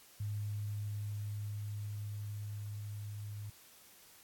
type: tone with level ramp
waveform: sine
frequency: 103.83 Hz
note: G#2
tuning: in tune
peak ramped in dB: -35 to -41 dBFS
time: 0.2-3.5 s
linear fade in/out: 5 ms
effects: white hiss -60 dBFS RMS until 4.23 s + AAC 64 kbps